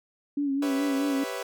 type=tone with vibrato; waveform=sine; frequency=280.3 Hz; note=C#4; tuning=19 cents sharp; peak=-24 dBFS; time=0.37-1.24 s; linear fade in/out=5 ms; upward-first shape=sine; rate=4.7 Hz; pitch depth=52 cents each way
type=chord; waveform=sawtooth; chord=C# half-diminished seventh; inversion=second; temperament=equal; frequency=392 / 493.9 / 554.4 / 659.3 Hz; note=G4 / B4 / C#5 / E5; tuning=0 / 0 / 0 / 0 cents; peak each=-34 / -31 / -34 / -35 dBFS; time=0.62-1.43 s; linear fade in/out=5 ms
effects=none